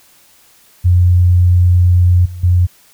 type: tone with level steps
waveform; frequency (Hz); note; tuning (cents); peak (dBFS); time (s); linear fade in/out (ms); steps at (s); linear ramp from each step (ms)
sine; 89.1; F2; +35; -6 / -24 / -7; 0.84-2.67; 20; 2.25 / 2.43; 10
effects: white hiss -48 dBFS RMS until 2.93 s